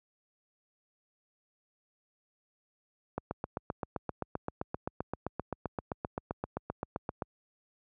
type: click train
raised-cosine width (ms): 1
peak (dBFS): -19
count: 32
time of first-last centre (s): 3.18-7.222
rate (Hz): 7.67
effects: high-pass 60 Hz 12 dB/octave